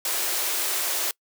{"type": "high-pass noise", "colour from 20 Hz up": "white", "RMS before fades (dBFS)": -26, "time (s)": [0.05, 1.11], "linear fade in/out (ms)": 2, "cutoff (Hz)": 310, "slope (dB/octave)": 96, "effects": ["noise-tail reverb RT60 0.1 s tail -25 dB re dry"]}